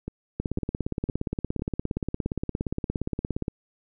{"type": "two click trains", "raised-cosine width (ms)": 3, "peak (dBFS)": [-14, -19], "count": [54, 4], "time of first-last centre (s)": [[0.4, 3.481], [0.08, 1.595]], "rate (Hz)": [17.2, 1.98], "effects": []}